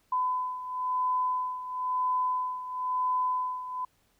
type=beating tone pair; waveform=sine; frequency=1008 / 1008.99 Hz; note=B5 / B5; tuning=+35 / +37 cents; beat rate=0.99 Hz; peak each=-28 / -33 dBFS; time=0.12-3.85 s; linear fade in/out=5 ms; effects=pink hiss -69 dBFS RMS until 4.19 s